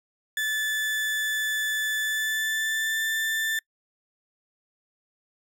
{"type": "tone with pitch glide", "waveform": "35% pulse", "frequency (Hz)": [1743, 1774.5], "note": ["A6", "A6"], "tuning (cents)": [-17, 14], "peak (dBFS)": -23, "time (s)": [0.37, 3.59], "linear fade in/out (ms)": 2, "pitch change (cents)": 31, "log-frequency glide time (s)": [2, 3.02], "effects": ["noise-tail reverb RT60 0.1 s tail -26 dB re dry"]}